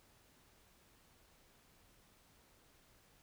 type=silence; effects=pink hiss -68 dBFS RMS until 3.22 s